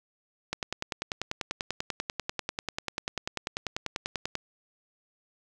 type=click train; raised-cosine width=0.2 ms; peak=-13 dBFS; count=40; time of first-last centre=0.53-4.354 s; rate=10.2 Hz; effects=none